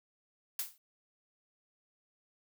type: noise with exponential decay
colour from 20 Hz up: blue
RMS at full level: -32 dBFS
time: 0.59-0.78 s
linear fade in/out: 2 ms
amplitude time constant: 41 ms
effects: none